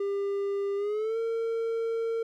triangle tone with pitch glide, 399.3 to 456 Hz, G4 to A#4, +32 to -38 cents, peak -25 dBFS, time 0-2.23 s, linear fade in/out 5 ms, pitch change +230 cents, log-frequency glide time 0.76-1.18 s, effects none

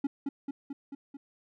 triangle tone with echo, 278.8 Hz, C#4, 10 cents sharp, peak -24 dBFS, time 0.04-0.07 s, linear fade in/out 5 ms, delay 220 ms, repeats 5, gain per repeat -3 dB, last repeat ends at 1.17 s, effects none

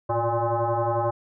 sine tone with frequency modulation, 111.4 Hz, A2, 22 cents sharp, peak -21 dBFS, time 0.09-1.11 s, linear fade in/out 10 ms, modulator 234 Hz, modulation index 4.1, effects none

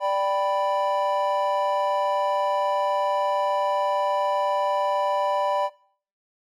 triangle chord, G major, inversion second, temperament equal, 587.3 / 784 / 987.8 Hz, D5 / G5 / B5, 0 / 0 / 0 cents, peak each -22 / -26 / -23 dBFS, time 0-5.7 s, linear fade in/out 50 ms, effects noise-tail reverb RT60 0.5 s tail -19 dB re dry

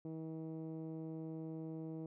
10% pulse tone with low-pass filter, 160 Hz, D#3, 49 cents sharp, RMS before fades -45 dBFS, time 0.05-2.06 s, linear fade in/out 2 ms, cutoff 340 Hz, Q 1.3, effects none

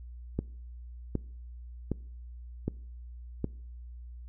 click train, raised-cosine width 3 ms, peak -16 dBFS, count 5, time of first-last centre 0.39-3.443 s, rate 1.31 Hz, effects noise-tail reverb RT60 0.6 s tail -24 dB re dry + added 60 Hz sine -42 dBFS peak until 4.28 s

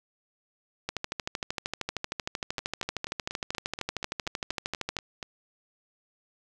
two click trains, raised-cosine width 0.2 ms, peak -13 / -18 dBFS, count 54 / 12, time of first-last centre 0.89-4.967 / 2.59-5.228 s, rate 13 / 4.17 Hz, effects none

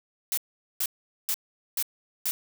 blue noise bursts, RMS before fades -27 dBFS, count 5, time 0.32-2.31 s, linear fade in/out 0 ms, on 54 ms, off 430 ms, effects none

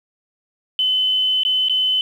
sine tone with dropouts, 3033 Hz, F#7, 42 cents sharp, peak -15 dBFS, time 0.79-2.01 s, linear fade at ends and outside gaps 1 ms, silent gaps 1.434-1.45 / 1.685-1.696 s, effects 8-bit

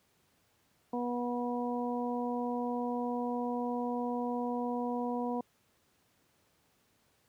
harmonic tone, 243.1 Hz, B3, 27 cents flat, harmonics 1 / 2 / 3 / 4, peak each -34 / -37 / -39 / -40 dBFS, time 0.93-5.41 s, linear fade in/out 5 ms, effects pink hiss -71 dBFS RMS until 7.28 s + high-pass 80 Hz 12 dB/octave

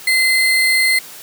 sine tone with sample-and-hold, 2062 Hz, C7, 26 cents flat, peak -11 dBFS, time 0.07-0.99 s, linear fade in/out 5 ms, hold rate 6300 Hz, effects white hiss -36 dBFS RMS until 1.22 s + high-pass 150 Hz 12 dB/octave

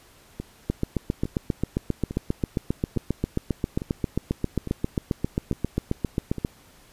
two click trains, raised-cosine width 3 ms, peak -18 / -10 dBFS, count 8 / 44, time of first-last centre 0.4-6.383 / 0.7-6.449 s, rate 1.17 / 7.48 Hz, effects pink hiss -54 dBFS RMS until 6.92 s + resampled to 32000 Hz

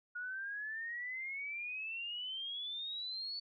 sine exponential sweep, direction up, 1440 to 4489 Hz, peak -39 dBFS, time 0.15-3.4 s, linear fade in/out 10 ms, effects none

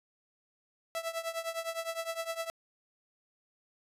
sawtooth tone with tremolo, 660 Hz, E5, 2 cents sharp, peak -27 dBFS, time 0.95-2.5 s, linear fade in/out 0 ms, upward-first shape triangle, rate 9.8 Hz, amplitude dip 90%, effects resampled to 32000 Hz

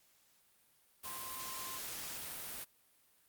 sine tone in noise, 1046.5 Hz, C6, in tune, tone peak -48 dBFS, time 1.04-1.79 s, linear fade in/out 20 ms, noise white, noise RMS -44 dBFS, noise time 1.03-2.65 s, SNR -7 dB, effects white hiss -70 dBFS RMS until 3.28 s + Opus 48 kbps

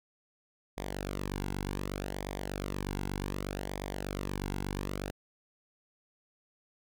sawtooth tone with flanger, 48.38 Hz, G1, 22 cents flat, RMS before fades -37 dBFS, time 0.77-5.11 s, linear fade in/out 10 ms, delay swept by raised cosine 0.71 to 1.67 ms, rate 0.66 Hz, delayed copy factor -0.7, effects none

